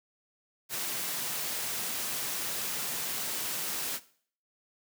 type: high-pass noise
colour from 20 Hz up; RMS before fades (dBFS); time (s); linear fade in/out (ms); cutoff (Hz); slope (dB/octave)
white; -34; 0.69-4; 50; 110; 96
effects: noise-tail reverb RT60 0.5 s tail -17 dB re dry